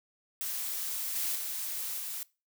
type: noise with level steps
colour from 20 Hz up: blue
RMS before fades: -35 / -32 / -36 / -38 dBFS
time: 0.41-2.23 s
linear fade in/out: 0 ms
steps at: 1.15 / 1.35 / 1.99 s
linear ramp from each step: 10 ms
effects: noise-tail reverb RT60 0.3 s tail -22 dB re dry